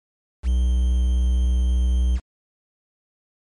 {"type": "tone with quantisation", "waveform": "triangle", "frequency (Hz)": 61.8, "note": "B1", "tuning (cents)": 2, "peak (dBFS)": -14, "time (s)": [0.43, 2.2], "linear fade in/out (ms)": 50, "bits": 7, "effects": ["MP3 48 kbps"]}